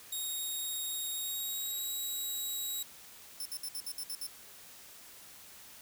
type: tone with pitch glide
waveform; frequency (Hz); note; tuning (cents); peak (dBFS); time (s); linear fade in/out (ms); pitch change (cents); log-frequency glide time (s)
5% pulse; 3756 to 3844; A#7 to B7; +12 to -48; -28; 0.12-2.83; 5; +40; 1.18-1.9
type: tone bursts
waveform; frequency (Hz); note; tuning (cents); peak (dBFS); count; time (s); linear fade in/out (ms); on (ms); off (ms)
5% pulse; 5330; E8; +18; -31; 8; 3.4-4.267; 2; 55; 61
effects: white hiss -53 dBFS RMS until 5.81 s